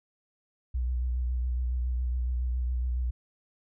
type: tone with vibrato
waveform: sine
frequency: 61.74 Hz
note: B1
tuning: in tune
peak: -26 dBFS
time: 0.74-3.11 s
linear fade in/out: 10 ms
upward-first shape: sine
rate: 7.2 Hz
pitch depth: 36 cents each way
effects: none